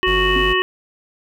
harmonic tone, 370 Hz, F#4, in tune, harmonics 1 / 3 / 5 / 7 / 8, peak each -19 / -21 / -20 / -25 / -22 dBFS, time 0.03-0.62 s, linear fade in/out 0 ms
square tone, 49.42 Hz, G1, 15 cents sharp, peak -22 dBFS, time 0.06-0.54 s, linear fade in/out 20 ms
sine tone with exponential decay, 268.9 Hz, C4, 47 cents sharp, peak -19 dBFS, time 0.36-0.57 s, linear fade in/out 1 ms, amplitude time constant 45 ms
effects none

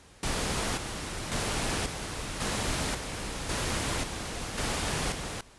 pink noise with tremolo, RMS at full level -30 dBFS, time 0.23-5.41 s, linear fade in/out 2 ms, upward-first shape square, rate 0.92 Hz, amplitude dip 50%, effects pink hiss -55 dBFS RMS until 5.58 s + resampled to 24000 Hz

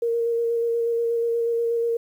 sine tone with vibrato, 465.5 Hz, A#4, 2 cents flat, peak -20 dBFS, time 0.02-1.97 s, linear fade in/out 5 ms, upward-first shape square, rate 8.3 Hz, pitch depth 12 cents each way, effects 9-bit

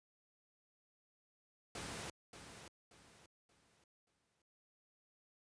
pink noise with echo, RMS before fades -45 dBFS, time 1.75-2.1 s, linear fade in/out 2 ms, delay 580 ms, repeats 4, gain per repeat -9 dB, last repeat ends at 4.42 s, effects high-pass 80 Hz 12 dB/octave + resampled to 22050 Hz

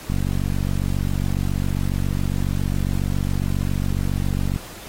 click train, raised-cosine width 5 ms, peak -11 dBFS, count 212, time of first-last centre 0.1-4.561 s, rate 47.3 Hz, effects pink hiss -39 dBFS RMS until 4.88 s + AAC 48 kbps

